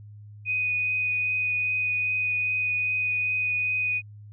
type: tone with vibrato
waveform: sine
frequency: 2489 Hz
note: D#7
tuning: in tune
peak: -23 dBFS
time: 0.45-4.02 s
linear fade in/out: 50 ms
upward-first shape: triangle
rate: 2.5 Hz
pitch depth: 11 cents each way
effects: added 104 Hz sine -42 dBFS peak until 4.32 s